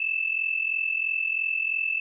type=tone pair together; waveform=sine; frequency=2619 / 2662 Hz; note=E7 / E7; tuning=-12 / +16 cents; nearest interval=unison; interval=28 cents; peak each=-26 / -28 dBFS; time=0-2 s; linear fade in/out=5 ms; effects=none